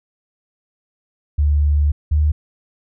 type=tone pair in turn; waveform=sine; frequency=73.42 / 75.4 Hz; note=D2 / D2; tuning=0 / +46 cents; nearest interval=unison; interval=46 cents; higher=second; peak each=-12 dBFS; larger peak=neither; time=1.38-1.92 / 2.11-2.32 s; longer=first; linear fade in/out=10 ms; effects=none